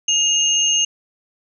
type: tone pair together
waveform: sine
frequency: 2841 / 6378 Hz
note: F7 / G8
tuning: +29 / +29 cents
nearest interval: octave + major second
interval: 1400 cents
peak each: -17 / -17 dBFS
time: 0.08-0.85 s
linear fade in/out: 5 ms
effects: none